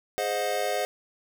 square chord, Ab dominant seventh, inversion none, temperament equal with one note detuned, 415.3 / 523.3 / 622.3 / 723.5 Hz, Ab4 / C5 / Eb5 / Gb5, 0 / 0 / 0 / -39 cents, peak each -34 / -32 / -32 / -31 dBFS, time 0.18-0.85 s, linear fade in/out 0 ms, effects none

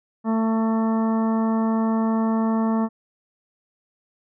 harmonic tone, 223.1 Hz, A3, 24 cents sharp, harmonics 1 / 2 / 3 / 4 / 5 / 6 / 8, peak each -19 / -31 / -31 / -31 / -33 / -40 / -45 dBFS, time 0.24-2.89 s, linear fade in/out 50 ms, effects none

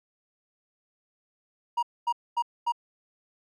triangle tone bursts, 950 Hz, A#5, 33 cents sharp, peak -21 dBFS, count 4, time 1.77-2.722 s, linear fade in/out 10 ms, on 58 ms, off 240 ms, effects none

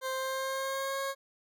20% pulse tone with pitch glide, 523.3 to 545.5 Hz, C5 to C#5, 0 to -28 cents, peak -27 dBFS, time 0.01-1.15 s, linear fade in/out 50 ms, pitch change +72 cents, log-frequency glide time 0.12-1 s, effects none

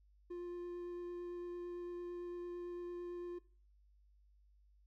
triangle tone with vibrato, 351.1 Hz, F4, 9 cents sharp, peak -40 dBFS, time 0.3-3.39 s, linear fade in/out 10 ms, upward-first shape triangle, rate 8.9 Hz, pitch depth 9 cents each way, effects noise-tail reverb RT60 0.4 s tail -19 dB re dry + added 50 Hz sine -65 dBFS peak until 4.86 s

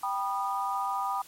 sine chord, G augmented, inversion none, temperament just, 784 / 980 / 1225 Hz, G5 / B5 / D#6, 0 / -14 / -27 cents, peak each -32 dBFS, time 0.03-1.22 s, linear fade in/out 5 ms, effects white hiss -52 dBFS RMS until 1.27 s + MP3 64 kbps

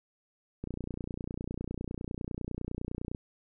click train, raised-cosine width 3 ms, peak -23 dBFS, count 76, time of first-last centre 0.64-3.148 s, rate 29.9 Hz, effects none

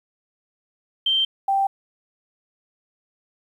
sine tone pair in turn, 3136 / 784 Hz, G7 / G5, 0 / 0 cents, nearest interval 2 octaves, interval 2400 cents, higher first, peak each -17 dBFS, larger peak neither, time 1.06-1.25 / 1.48-1.67 s, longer neither, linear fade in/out 5 ms, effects 9-bit

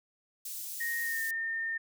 white high-pass noise, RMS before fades -40 dBFS, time 0.45-1.31 s, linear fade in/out 5 ms, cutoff 5900 Hz, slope 12 dB/octave
sine tone with pitch glide, 1864.7 to 1815.8 Hz, A#6 to A#6, 0 to -46 cents, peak -31 dBFS, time 0.8-1.78 s, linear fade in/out 10 ms, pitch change -46 cents, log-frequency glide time 1.02-1.22 s
effects none

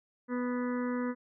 harmonic tone, 246.9 Hz, B3, in tune, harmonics 1 / 2 / 4 / 5 / 6 / 7 / 8, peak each -31 / -37 / -43 / -45 / -47 / -48 / -49 dBFS, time 0.28-1.15 s, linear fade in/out 50 ms, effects none

